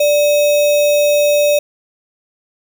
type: tone with sample-and-hold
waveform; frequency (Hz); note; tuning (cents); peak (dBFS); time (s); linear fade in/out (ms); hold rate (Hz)
sine; 587.3; D5; 0; -9; 0-1.59; 5; 3150
effects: none